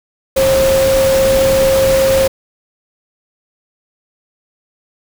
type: tone in noise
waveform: sine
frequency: 535 Hz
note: C5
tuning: 38 cents sharp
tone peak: -9 dBFS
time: 0.36-2.28 s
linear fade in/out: 10 ms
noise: pink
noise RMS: -19 dBFS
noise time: 0.36-2.28 s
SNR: +7 dB
effects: none